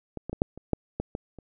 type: clicks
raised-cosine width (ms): 2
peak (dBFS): -21 / -20 / -19 / -8 / -28 / -10 / -15 / -18 / -30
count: 9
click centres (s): 0.173 / 0.296 / 0.33 / 0.419 / 0.576 / 0.733 / 1 / 1.151 / 1.387
effects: none